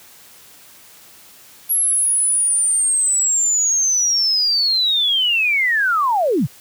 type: linear sweep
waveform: sine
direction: down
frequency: 11350 to 96.8 Hz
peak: -14 dBFS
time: 1.69-6.47 s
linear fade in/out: 20 ms
effects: white hiss -45 dBFS RMS until 6.6 s + high-pass 60 Hz 12 dB/octave